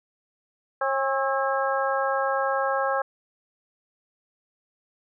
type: harmonic tone with a mistuned harmonic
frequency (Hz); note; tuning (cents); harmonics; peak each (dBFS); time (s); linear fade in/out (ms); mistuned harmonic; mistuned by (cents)
270.8; C#4; -40; 2 / 3 / 4 / 5 / 6; -26 / -28 / -29 / -30 / -31; 0.81-3.02; 5; 5; -52
effects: none